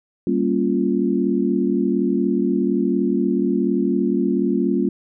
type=chord; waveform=sine; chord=G half-diminished seventh; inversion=none; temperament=equal; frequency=196 / 233.1 / 277.2 / 349.2 Hz; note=G3 / Bb3 / Db4 / F4; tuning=0 / 0 / 0 / 0 cents; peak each=-22 dBFS; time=0.27-4.89 s; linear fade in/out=2 ms; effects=none